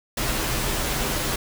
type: noise with comb filter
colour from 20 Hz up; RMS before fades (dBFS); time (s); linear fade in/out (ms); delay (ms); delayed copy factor
pink; -25; 0.17-1.36; 5; 11; -0.6
effects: none